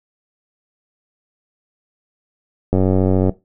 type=click train; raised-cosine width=2 ms; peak=-3 dBFS; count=54; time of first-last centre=2.73-3.294 s; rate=93.9 Hz; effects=noise-tail reverb RT60 0.2 s tail -17 dB re dry